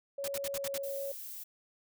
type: tone with pitch glide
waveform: sine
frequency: 557 to 553.5 Hz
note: C#5 to C#5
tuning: +8 to -3 cents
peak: -35 dBFS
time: 0.18-1.12 s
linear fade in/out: 5 ms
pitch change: -11 cents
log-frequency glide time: 0.55-0.66 s
type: noise bursts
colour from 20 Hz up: white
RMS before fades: -38 dBFS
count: 6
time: 0.24-0.779 s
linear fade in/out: 2 ms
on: 39 ms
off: 61 ms
type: noise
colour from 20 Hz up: violet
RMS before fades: -44 dBFS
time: 0.83-1.44 s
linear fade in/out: 10 ms
effects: none